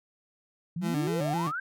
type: exponential sweep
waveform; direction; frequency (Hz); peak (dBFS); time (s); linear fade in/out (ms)
sine; up; 158.6 to 1606; -30; 0.76-1.6; 5
type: tone with vibrato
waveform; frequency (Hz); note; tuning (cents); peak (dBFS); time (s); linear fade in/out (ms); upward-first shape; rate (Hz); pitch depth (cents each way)
30% pulse; 158.9; D#3; +37; -26; 0.81-1.52; 50; square; 3.8; 110
effects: none